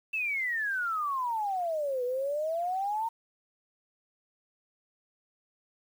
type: exponential two-way sweep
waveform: sine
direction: down then up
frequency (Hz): 2684 to 486.3 to 924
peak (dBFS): -28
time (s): 0.13-3.09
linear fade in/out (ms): 10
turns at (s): 2.04
effects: 9-bit